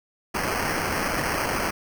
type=noise with sample-and-hold; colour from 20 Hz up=white; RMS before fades=-26 dBFS; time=0.34-1.71 s; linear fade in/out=10 ms; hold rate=3675 Hz; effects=none